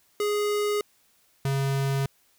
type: tone pair in turn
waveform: square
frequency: 415.3 / 136.96 Hz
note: G#4 / C#3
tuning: 0 / -20 cents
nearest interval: octave + perfect fifth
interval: 1920 cents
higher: first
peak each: -24 dBFS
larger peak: neither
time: 0.2-0.81 / 1.45-2.06 s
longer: neither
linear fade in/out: 2 ms
effects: white hiss -64 dBFS RMS until 2.38 s